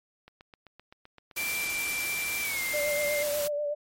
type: click train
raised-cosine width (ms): 0.3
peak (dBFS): -33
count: 17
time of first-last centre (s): 0.28-2.345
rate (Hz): 7.75
type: noise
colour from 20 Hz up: white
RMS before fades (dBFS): -34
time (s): 1.36-3.48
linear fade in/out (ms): 10
type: tone with pitch glide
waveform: sine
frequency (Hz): 2349 to 2105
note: D7 to C7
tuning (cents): 0 to +10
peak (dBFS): -30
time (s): 1.37-3.23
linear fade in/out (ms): 5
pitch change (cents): -190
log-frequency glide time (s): 2.42-2.62
type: tone with vibrato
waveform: sine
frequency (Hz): 587.3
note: D5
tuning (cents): 0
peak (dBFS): -27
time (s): 2.73-3.75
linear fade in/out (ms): 20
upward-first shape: sine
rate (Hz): 8.2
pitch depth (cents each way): 30
effects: MP3 64 kbps